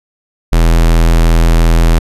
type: tone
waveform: square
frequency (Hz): 41.44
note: E1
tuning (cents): +10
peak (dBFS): -6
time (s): 0.52-1.99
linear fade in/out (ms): 10
effects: resampled to 32000 Hz